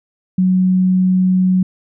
sine tone, 185 Hz, F#3, in tune, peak -10 dBFS, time 0.38-1.63 s, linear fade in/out 5 ms, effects none

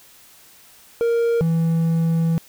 triangle tone pair in turn, 466.4 / 164.6 Hz, A#4 / E3, +1 / -2 cents, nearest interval octave + tritone, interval 1803 cents, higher first, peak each -14 dBFS, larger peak neither, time 1.01-1.41 / 1.41-2.38 s, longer second, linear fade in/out 0 ms, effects white hiss -49 dBFS RMS until 2.48 s

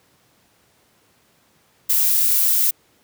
violet noise, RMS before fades -17 dBFS, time 1.89-2.71 s, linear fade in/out 10 ms, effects pink hiss -59 dBFS RMS until 3.03 s + high-pass 100 Hz 12 dB/octave

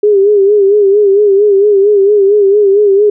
sine tone with vibrato, 404.4 Hz, G#4, 46 cents flat, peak -4 dBFS, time 0.03-3.1 s, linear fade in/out 5 ms, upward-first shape sine, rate 4.4 Hz, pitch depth 74 cents each way, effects none

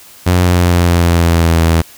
sawtooth tone with pitch glide, 89.8 to 82.35 Hz, F2 to E2, +49 to -1 cents, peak -4 dBFS, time 0.26-1.82 s, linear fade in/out 10 ms, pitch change -150 cents, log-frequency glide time 0.36-1.62 s, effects white hiss -39 dBFS RMS until 1.97 s

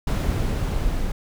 brown noise with level ramp, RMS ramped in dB -20 to -25 dBFS, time 0.07-1.12 s, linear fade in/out 5 ms, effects none

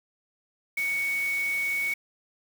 sine tone in noise, 2229 Hz, C#7, 9 cents sharp, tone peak -25 dBFS, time 0.77-1.94 s, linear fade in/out 5 ms, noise white, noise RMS -41 dBFS, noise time 0.77-1.94 s, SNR +13 dB, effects none

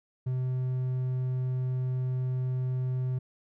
triangle tone, 128 Hz, C3, 38 cents flat, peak -25 dBFS, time 0.26-3.19 s, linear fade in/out 10 ms, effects none

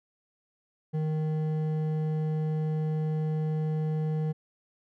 triangle tone with hard clipping, 155.5 Hz, D#3, 1 cent flat, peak -28 dBFS, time 0.93-4.33 s, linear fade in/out 20 ms, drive 12 dB, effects none

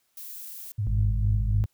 violet noise, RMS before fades -40 dBFS, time 0.17-0.72 s, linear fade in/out 2 ms
sine tone with vibrato, 104.1 Hz, G#2, 5 cents sharp, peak -24 dBFS, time 0.78-1.66 s, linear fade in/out 10 ms, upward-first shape sine, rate 16 Hz, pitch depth 100 cents each way
harmonic tone, 50.3 Hz, G1, 45 cents sharp, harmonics 1 / 2 / 3 / 4, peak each -24 / -30 / -43 / -41 dBFS, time 0.87-1.64 s, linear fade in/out 0 ms
effects white hiss -71 dBFS RMS until 1.73 s

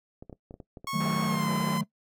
clicks, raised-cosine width 2 ms, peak -29 dBFS, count 8, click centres 0.225 / 0.297 / 0.328 / 0.509 / 0.541 / 0.602 / 0.772 / 0.845 s
sawtooth tone with pitch glide, 1098 to 1024.5 Hz, C#6 to C6, -17 to -37 cents, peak -28 dBFS, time 0.87-1.81 s, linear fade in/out 2 ms, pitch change -120 cents, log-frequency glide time 1.25-1.5 s
triangle chord, D# diminished, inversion none, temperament equal with one note detuned, 155.56 / 185 / 218.7 Hz, D#3 / F#3 / A3, 0 / 0 / -10 cents, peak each -29 dBFS, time 0.93-1.84 s, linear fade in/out 10 ms
white band-pass noise, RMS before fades -37 dBFS, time 1-1.78 s, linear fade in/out 5 ms, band 140 to 1000 Hz, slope 12 dB/octave
effects noise-tail reverb RT60 0.1 s tail -18 dB re dry

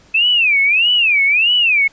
sine tone with vibrato, 2552 Hz, D#7, 43 cents sharp, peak -10 dBFS, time 0.14-1.88 s, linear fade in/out 10 ms, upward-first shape sine, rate 1.6 Hz, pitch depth 260 cents each way, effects pink hiss -49 dBFS RMS until 1.92 s + resampled to 16000 Hz

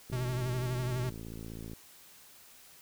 click train, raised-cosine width 3 ms, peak -31 dBFS, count 92, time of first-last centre 0.1-1.734 s, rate 55.7 Hz
square tone with vibrato, 125.3 Hz, B2, 25 cents sharp, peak -32 dBFS, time 0.12-1.1 s, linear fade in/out 10 ms, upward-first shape sine, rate 12 Hz, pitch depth 48 cents each way
effects white hiss -56 dBFS RMS until 2.81 s

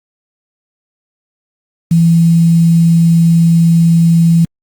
sine tone with quantisation, 167 Hz, E3, 23 cents sharp, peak -5 dBFS, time 1.91-4.45 s, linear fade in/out 5 ms, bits 5, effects Opus 48 kbps

